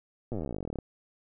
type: slowing click train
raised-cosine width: 2 ms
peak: -22 dBFS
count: 29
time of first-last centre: 0.32-0.787 s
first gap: 8 ms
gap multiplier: 1.05
effects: none